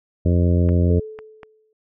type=harmonic tone; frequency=87.31 Hz; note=F2; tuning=in tune; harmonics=1 / 2 / 3 / 4 / 5 / 6 / 7; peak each=-15 / -21 / -25 / -27 / -29 / -31 / -32 dBFS; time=0.25-1 s; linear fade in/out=10 ms
type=clicks; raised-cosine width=0.5 ms; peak=-22 dBFS; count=3; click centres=0.69 / 1.189 / 1.432 s
type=tone with exponential decay; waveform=sine; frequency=434.4 Hz; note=A4; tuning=22 cents flat; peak=-23 dBFS; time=0.9-1.73 s; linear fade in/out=2 ms; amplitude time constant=180 ms
effects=none